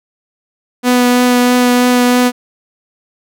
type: tone with vibrato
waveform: sawtooth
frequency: 246.9 Hz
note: B3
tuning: in tune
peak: -4 dBFS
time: 0.83-2.32 s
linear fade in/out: 50 ms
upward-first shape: triangle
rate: 3.1 Hz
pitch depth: 12 cents each way
effects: none